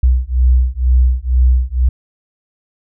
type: beating tone pair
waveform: sine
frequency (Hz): 61.7 / 63.8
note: B1 / C2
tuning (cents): -1 / -43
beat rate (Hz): 2.1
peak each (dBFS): -12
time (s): 0.03-1.89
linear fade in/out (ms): 5
effects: none